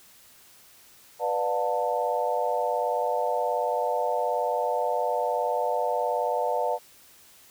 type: chord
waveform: sine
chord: B half-diminished seventh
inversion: none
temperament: just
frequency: 493.9 / 592.7 / 711.2 / 889 Hz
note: B4 / D5 / F5 / A5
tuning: 0 / +16 / +31 / +18 cents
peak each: -29 dBFS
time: 1.19-6.79 s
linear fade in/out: 50 ms
effects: white hiss -54 dBFS RMS until 7.5 s